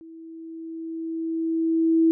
sine tone with level ramp, 326.3 Hz, E4, 18 cents flat, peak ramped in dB -41 to -14 dBFS, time 0.01-2.11 s, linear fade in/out 0 ms, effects none

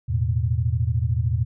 sine chord, E suspended fourth, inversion none, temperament equal, 82.41 / 110 / 123.47 Hz, E2 / A2 / B2, 0 / 0 / 0 cents, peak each -24 / -23 / -24 dBFS, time 0.08-1.45 s, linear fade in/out 20 ms, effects none

